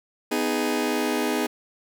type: chord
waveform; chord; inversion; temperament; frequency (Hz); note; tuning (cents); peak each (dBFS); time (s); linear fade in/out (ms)
sawtooth; G# minor; first; just; 249.2 / 311.5 / 415.3; B3 / D#4 / G#4; +16 / +2 / 0; -23; 0.31-1.47; 10
effects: none